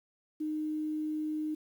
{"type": "tone with quantisation", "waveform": "sine", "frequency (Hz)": 307.7, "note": "D#4", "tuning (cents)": -19, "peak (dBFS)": -31, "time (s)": [0.4, 1.55], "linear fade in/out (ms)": 10, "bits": 10, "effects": []}